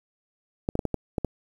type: clicks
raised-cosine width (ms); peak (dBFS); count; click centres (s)
2; -12; 7; 0.689 / 0.754 / 0.792 / 0.853 / 0.943 / 1.182 / 1.247
effects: 8-bit